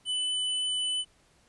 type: tone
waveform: square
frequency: 2999 Hz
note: F#7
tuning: 23 cents sharp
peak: -28 dBFS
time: 0.05-1.05 s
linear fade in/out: 50 ms
effects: pink hiss -64 dBFS RMS until 1.48 s + resampled to 24000 Hz